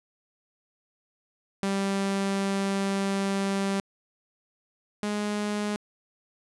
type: tone pair in turn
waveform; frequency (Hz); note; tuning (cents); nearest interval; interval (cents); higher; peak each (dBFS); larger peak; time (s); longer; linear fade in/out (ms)
sawtooth; 196.3 / 208; G3 / G#3; +3 / +3; minor second; 100; second; -21 / -23; first; 1.63-3.8 / 5.03-5.76; first; 0
effects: resampled to 24000 Hz